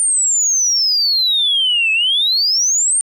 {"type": "exponential two-way sweep", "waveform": "sine", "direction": "down then up", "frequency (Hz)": [9050, 2569, 9050], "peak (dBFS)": -11, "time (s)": [0, 3.01], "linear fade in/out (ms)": 0, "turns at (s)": 1.92, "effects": ["tanh soft clip ceiling -8 dBFS"]}